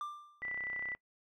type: tone with exponential decay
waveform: triangle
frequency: 1186 Hz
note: D6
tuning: 17 cents sharp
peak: -33 dBFS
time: 0.01-0.52 s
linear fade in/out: 1 ms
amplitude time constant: 110 ms
type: tone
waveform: sine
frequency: 1975.5 Hz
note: B6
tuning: in tune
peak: -37 dBFS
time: 0.42-0.95 s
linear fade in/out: 10 ms
type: click train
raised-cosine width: 0.5 ms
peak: -34 dBFS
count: 18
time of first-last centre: 0.42-0.95 s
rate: 32.1 Hz
effects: noise-tail reverb RT60 0.1 s tail -22 dB re dry